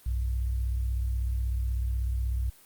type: tone pair together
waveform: sine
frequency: 61.74 / 98.01 Hz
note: B1 / G2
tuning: 0 / 0 cents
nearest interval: minor sixth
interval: 800 cents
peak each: -26 / -37 dBFS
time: 0.06-2.5 s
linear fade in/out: 5 ms
effects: white hiss -56 dBFS RMS until 2.65 s + Opus 32 kbps